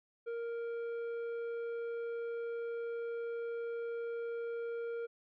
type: tone with tanh clipping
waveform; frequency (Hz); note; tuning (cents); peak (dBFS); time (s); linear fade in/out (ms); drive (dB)
sine; 466.2; A#4; 0; -38; 0.26-5.07; 20; 8
effects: none